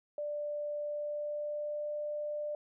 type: tone with pitch glide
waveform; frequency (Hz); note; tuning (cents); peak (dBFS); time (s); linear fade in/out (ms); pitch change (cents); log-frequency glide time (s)
sine; 590 to 594.8; D5 to D5; +8 to +22; -34; 0.18-2.55; 2; +14; 0.78-1.93
effects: none